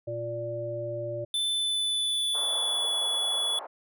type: harmonic tone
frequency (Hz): 117.1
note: A#2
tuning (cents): +8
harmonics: 1 / 3 / 5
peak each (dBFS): -37 / -38 / -32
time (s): 0.07-1.25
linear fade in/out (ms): 10
type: tone with pitch glide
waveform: square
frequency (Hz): 3523 to 3409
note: A7 to G#7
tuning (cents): +1 to +45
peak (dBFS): -26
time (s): 1.34-3.59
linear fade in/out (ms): 2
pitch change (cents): -56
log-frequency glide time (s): 1.49-2.96
type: band-pass noise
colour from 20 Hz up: pink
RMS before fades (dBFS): -41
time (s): 2.34-3.67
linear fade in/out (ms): 10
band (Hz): 550 to 1200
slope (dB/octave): 24
effects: none